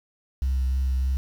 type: tone with vibrato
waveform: sine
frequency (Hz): 65.41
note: C2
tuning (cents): 0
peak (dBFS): -19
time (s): 0.42-1.17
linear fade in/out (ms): 0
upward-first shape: sine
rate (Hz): 3.3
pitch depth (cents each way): 18
effects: tanh soft clip ceiling -19 dBFS + 8-bit